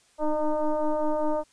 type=tone with frequency modulation; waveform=sine; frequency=302.5 Hz; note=D#4; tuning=49 cents flat; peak=-22 dBFS; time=0.18-1.44 s; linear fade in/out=50 ms; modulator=305 Hz; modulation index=2; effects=white hiss -62 dBFS RMS until 1.52 s + resampled to 22050 Hz